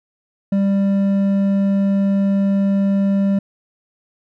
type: tone with hard clipping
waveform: triangle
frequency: 197.3 Hz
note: G3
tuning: 11 cents sharp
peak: -15 dBFS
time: 0.52-3.39 s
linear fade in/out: 5 ms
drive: 9 dB
effects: none